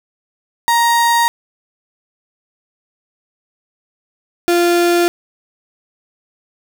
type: tone pair in turn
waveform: 35% pulse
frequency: 937 / 347.1 Hz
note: A#5 / F4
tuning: +9 / -11 cents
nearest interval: octave + perfect fourth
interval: 1720 cents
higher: first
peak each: -9 dBFS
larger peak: neither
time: 0.68-1.28 / 4.48-5.08 s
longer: neither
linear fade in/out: 0 ms
effects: none